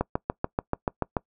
click train, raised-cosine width 1 ms, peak -10 dBFS, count 9, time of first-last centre 0.01-1.168 s, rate 6.91 Hz, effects noise-tail reverb RT60 0.1 s tail -24 dB re dry

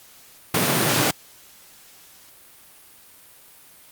pink high-pass noise, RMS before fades -20 dBFS, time 0.54-1.11 s, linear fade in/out 5 ms, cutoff 110 Hz, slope 96 dB/octave, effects white hiss -49 dBFS RMS until 3.91 s + Opus 48 kbps

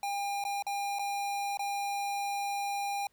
square tone with dropouts, 804 Hz, G5, 44 cents sharp, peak -32 dBFS, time 0.03-3.07 s, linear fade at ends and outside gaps 2 ms, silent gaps 0.44-0.45 / 0.624-0.666 / 0.987-0.993 / 1.572-1.593 s, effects pink hiss -71 dBFS RMS until 3.12 s

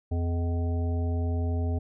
harmonic tone with a mistuned harmonic, 84.7 Hz, E2, 48 cents sharp, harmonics 1 / 3 / 5 / 7 / 9, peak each -25 / -35 / -39 / -42 / -44 dBFS, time 0.11-1.79 s, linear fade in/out 10 ms, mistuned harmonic 7, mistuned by +89 cents, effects none

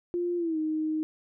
sine tone with pitch glide, 350 to 311.8 Hz, F4 to D#4, +4 to +4 cents, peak -26 dBFS, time 0.14-1.03 s, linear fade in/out 0 ms, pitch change -200 cents, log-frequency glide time 0.37-0.58 s, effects none

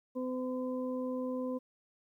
harmonic tone, 254.6 Hz, C4, 47 cents flat, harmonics 1 / 2 / 4, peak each -35 / -37 / -47 dBFS, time 0.15-1.59 s, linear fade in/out 20 ms, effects 12-bit

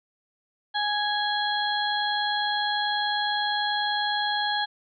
harmonic tone, 830.6 Hz, G#5, in tune, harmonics 1 / 2 / 4 / 5, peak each -27 / -29 / -30 / -32 dBFS, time 0.74-4.66 s, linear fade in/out 20 ms, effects none

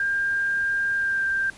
sine tone with pitch glide, 1600 to 1580.7 Hz, G6 to G6, +35 to +14 cents, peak -21 dBFS, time 0-1.5 s, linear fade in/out 2 ms, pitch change -21 cents, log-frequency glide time 0.93-1.24 s, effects pink hiss -47 dBFS RMS until 1.57 s + resampled to 24000 Hz

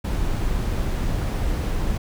brown noise, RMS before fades -23 dBFS, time 0.04-1.98 s, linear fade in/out 10 ms, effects none

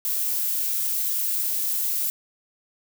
violet noise, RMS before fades -25 dBFS, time 0.05-2.1 s, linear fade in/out 0 ms, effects none

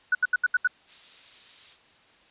sine tone bursts, 1480 Hz, F#6, in tune, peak -18 dBFS, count 6, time 0.12-0.675 s, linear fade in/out 5 ms, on 30 ms, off 75 ms
violet noise, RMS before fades -36 dBFS, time 0.86-1.78 s, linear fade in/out 50 ms
effects white hiss -58 dBFS RMS until 2.3 s + resampled to 8000 Hz

